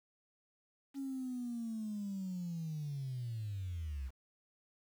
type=linear sweep; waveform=triangle; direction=down; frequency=277.2 to 61.74 Hz; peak=-34 dBFS; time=0.94-4.11 s; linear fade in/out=50 ms; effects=tanh soft clip ceiling -35 dBFS + 10-bit